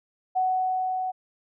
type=tone with level ramp; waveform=sine; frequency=745 Hz; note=F#5; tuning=12 cents sharp; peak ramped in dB=-20 to -26 dBFS; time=0.35-1.12 s; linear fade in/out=20 ms; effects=none